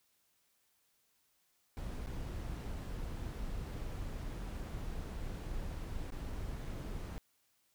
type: noise with dropouts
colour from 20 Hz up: brown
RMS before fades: -41 dBFS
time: 1.77-7.18 s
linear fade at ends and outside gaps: 0 ms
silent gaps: 2.062-2.07 / 6.104-6.121 / 6.644-6.648 s
effects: white hiss -75 dBFS RMS until 7.74 s